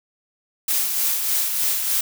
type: noise with tremolo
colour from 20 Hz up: blue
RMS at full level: -20 dBFS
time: 0.68-2.01 s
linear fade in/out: 5 ms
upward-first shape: sine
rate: 3.3 Hz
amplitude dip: 40%
effects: none